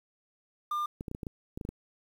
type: tone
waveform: triangle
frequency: 1200 Hz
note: D6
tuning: 37 cents sharp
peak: -27 dBFS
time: 0.71-0.86 s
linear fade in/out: 5 ms
type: clicks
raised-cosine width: 3 ms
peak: -24 dBFS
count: 10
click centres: 1.009 / 1.082 / 1.114 / 1.149 / 1.232 / 1.268 / 1.575 / 1.612 / 1.651 / 1.69 s
effects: 9-bit